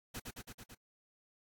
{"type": "noise with echo", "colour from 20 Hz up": "pink", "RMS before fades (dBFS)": -43, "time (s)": [0.14, 0.2], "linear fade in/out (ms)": 10, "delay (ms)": 110, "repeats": 5, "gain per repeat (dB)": -2, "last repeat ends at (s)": 0.75, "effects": ["AAC 64 kbps"]}